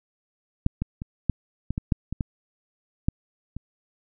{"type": "clicks", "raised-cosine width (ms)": 5, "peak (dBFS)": [-7, -13, -20, -8, -14, -14, -7, -17, -13, -8, -21], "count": 11, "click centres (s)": [0.664, 0.82, 1.019, 1.297, 1.706, 1.779, 1.922, 2.126, 2.208, 3.085, 3.566], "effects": []}